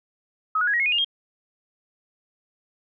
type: tone with pitch steps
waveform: sine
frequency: 1274 / 1455 / 1661.7 / 1897.8 / 2167 / 2475 / 2827 / 3229 Hz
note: D#6 / F#6 / G#6 / A#6 / C#7 / D#7 / F7 / G#7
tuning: +41 / -29 / +1 / +31 / -40 / -10 / +20 / -49 cents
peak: -19 dBFS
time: 0.55-1.046 s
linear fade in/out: 5 ms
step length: 62 ms
effects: none